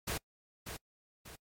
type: noise with echo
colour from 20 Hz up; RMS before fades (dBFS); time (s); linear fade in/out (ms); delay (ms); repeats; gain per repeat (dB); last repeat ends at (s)
pink; -36; 0.07-0.18; 10; 590; 2; -7; 1.36
effects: noise-tail reverb RT60 0.1 s tail -25 dB re dry + MP3 64 kbps